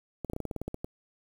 clicks, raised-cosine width 2 ms, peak -21 dBFS, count 12, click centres 0.247 / 0.299 / 0.334 / 0.364 / 0.403 / 0.453 / 0.512 / 0.563 / 0.616 / 0.68 / 0.744 / 0.845 s, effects 8-bit

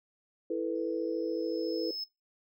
sine chord, E suspended fourth, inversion none, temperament equal, 329.6 / 440 / 493.9 Hz, E4 / A4 / B4, 0 / 0 / 0 cents, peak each -33 / -34 / -34 dBFS, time 0.5-1.91 s, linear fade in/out 5 ms
triangle tone with exponential growth, 5200 Hz, E8, 24 cents flat, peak -33 dBFS, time 0.75-2.04 s, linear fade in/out 5 ms, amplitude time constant 280 ms
effects noise-tail reverb RT60 0.2 s tail -17 dB re dry

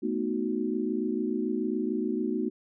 sine chord, B dominant seventh, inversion third, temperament equal, 220 / 246.9 / 311.1 / 370 Hz, A3 / B3 / D#4 / F#4, 0 / 0 / 0 / 0 cents, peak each -32 dBFS, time 0.02-2.5 s, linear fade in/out 20 ms, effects none

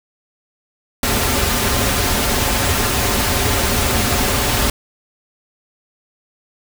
pink noise with comb filter, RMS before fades -17 dBFS, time 1.03-4.7 s, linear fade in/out 2 ms, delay 6.2 ms, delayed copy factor -0.55, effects none

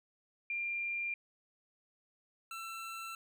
sine / 25% pulse tone pair in turn, 2389 / 1340.8 Hz, D7 / E6, +29 / +29 cents, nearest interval minor seventh, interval 1000 cents, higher first, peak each -34 / -38 dBFS, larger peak first, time 0.5-1.14 / 2.51-3.15 s, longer neither, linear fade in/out 2 ms, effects none

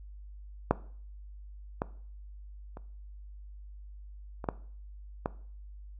clicks, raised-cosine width 1 ms, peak -8 / -15 / -29 / -24 / -14 / -15 dBFS, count 6, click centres 0.71 / 1.819 / 2.771 / 4.442 / 4.488 / 5.259 s, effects noise-tail reverb RT60 0.5 s tail -18 dB re dry + added 50 Hz sine -44 dBFS peak until 5.99 s

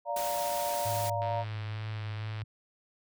sine chord, Bb major, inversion first, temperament just, 582.7 / 699.2 / 932.3 Hz, D5 / F5 / Bb5, -14 / +2 / 0 cents, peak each -34 dBFS, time 0.05-1.45 s, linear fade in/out 50 ms
white noise, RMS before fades -38 dBFS, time 0.16-1.1 s, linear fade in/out 5 ms
sine tone with vibrato, 105.4 Hz, G#2, 26 cents sharp, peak -34 dBFS, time 0.85-2.44 s, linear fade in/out 10 ms, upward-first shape sine, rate 2.2 Hz, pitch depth 23 cents each way
click train, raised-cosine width 0.3 ms, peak -28 dBFS, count 134, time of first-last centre 1.22-2.418 s, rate 111 Hz
effects none

